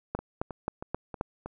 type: two click trains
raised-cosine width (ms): 1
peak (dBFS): -15 / -23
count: 5 / 5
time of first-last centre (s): 0.15-1.211 / 0.19-1.46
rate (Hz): 3.77 / 3.15
effects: none